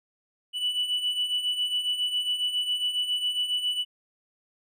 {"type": "beating tone pair", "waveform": "triangle", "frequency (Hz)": [2960, 2967.3], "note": ["F#7", "F#7"], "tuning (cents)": [0, 4], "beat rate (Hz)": 7.3, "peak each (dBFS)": [-30, -24], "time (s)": [0.53, 3.85], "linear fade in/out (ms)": 50, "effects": ["tanh soft clip ceiling -17 dBFS"]}